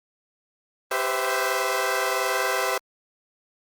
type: chord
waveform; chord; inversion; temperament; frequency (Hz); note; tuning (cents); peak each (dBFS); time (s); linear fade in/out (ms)
15% pulse; C major seventh; second; equal with one note detuned; 392 / 501.9 / 523.3 / 659.3; G4 / B4 / C5 / E5; 0 / +28 / 0 / 0; -22; 0.91-2.78; 5
effects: Opus 32 kbps